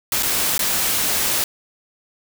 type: noise with dropouts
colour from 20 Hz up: white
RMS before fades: -20 dBFS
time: 0.12-1.44 s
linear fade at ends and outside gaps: 2 ms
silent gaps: 0.226-0.23 / 0.58-0.592 s
effects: none